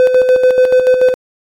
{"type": "tone with tremolo", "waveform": "triangle", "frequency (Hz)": 508, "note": "B4", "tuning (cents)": 49, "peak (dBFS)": -3, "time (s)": [0, 1.14], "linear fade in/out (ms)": 0, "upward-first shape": "square", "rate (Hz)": 6.9, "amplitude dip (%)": 50, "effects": ["AAC 64 kbps"]}